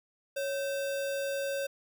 sine tone with sample-and-hold, 554.4 Hz, C#5, in tune, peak -30 dBFS, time 0.36-1.67 s, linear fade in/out 10 ms, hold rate 2100 Hz, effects none

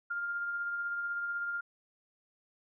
sine tone with tremolo, 1402 Hz, F6, 6 cents sharp, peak -31 dBFS, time 0.1-1.61 s, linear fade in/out 10 ms, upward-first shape triangle, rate 16 Hz, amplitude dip 35%, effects none

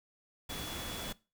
sine tone in noise, 3400 Hz, G#7, 40 cents sharp, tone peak -45 dBFS, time 0.49-1.13 s, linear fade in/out 10 ms, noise pink, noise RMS -41 dBFS, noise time 0.49-1.13 s, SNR -7 dB, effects noise-tail reverb RT60 0.3 s tail -21 dB re dry

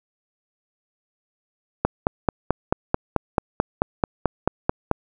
click train, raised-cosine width 1 ms, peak -3 dBFS, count 15, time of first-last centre 1.85-4.913 s, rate 4.57 Hz, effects none

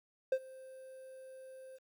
triangle tone with ADSR envelope, 523.3 Hz, C5, in tune, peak -24 dBFS, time 0.32-1.79 s, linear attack 4 ms, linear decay 61 ms, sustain -23 dB, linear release 35 ms, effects 11-bit

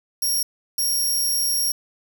15% pulse tone bursts at uneven times, 5588 Hz, F8, in tune, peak -14 dBFS, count 2, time 0.22-0.43 / 0.78-1.72 s, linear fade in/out 5 ms, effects 7-bit

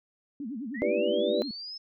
sine tone with vibrato, 251 Hz, B3, 28 cents sharp, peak -33 dBFS, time 0.4-1.51 s, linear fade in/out 2 ms, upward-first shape sine, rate 9.7 Hz, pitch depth 290 cents each way
sine linear sweep, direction up, 1808 to 5274 Hz, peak -37 dBFS, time 0.74-1.78 s, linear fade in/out 10 ms
sine chord, E minor seventh, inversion none, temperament equal, 329.6 / 392 / 493.9 / 587.3 Hz, E4 / G4 / B4 / D5, 0 / 0 / 0 / 0 cents, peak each -32 / -30 / -29 / -28 dBFS, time 0.82-1.42 s, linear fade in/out 0 ms
effects none

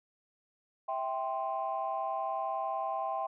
sine chord, C major, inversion first, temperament just, 654.1 / 784.9 / 1046.5 Hz, E5 / G5 / C6, -14 / +2 / 0 cents, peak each -36 / -34 / -36 dBFS, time 0.88-3.27 s, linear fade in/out 10 ms, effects tanh soft clip ceiling -23 dBFS

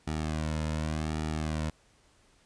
sawtooth tone with flanger, 77.78 Hz, D#2, in tune, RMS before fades -32 dBFS, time 0.07-1.7 s, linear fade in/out 5 ms, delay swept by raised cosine 1.9 to 2.6 ms, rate 0.87 Hz, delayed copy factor -0.75, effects pink hiss -64 dBFS RMS until 2.45 s + resampled to 22050 Hz

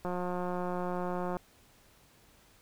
click train, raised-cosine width 1 ms, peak -22 dBFS, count 237, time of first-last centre 0.05-1.368 s, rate 179 Hz, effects pink hiss -62 dBFS RMS until 2.61 s

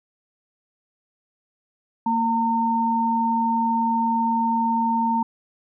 sine tone pair together, 230 / 912.1 Hz, A#3 / A#5, -23 / -38 cents, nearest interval 2 octaves, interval 2385 cents, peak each -23 / -20 dBFS, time 2.06-5.23 s, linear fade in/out 5 ms, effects none

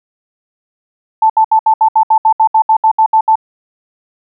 sine tone bursts, 880 Hz, A5, in tune, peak -5 dBFS, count 15, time 1.22-3.356 s, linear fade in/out 5 ms, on 78 ms, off 69 ms, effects none

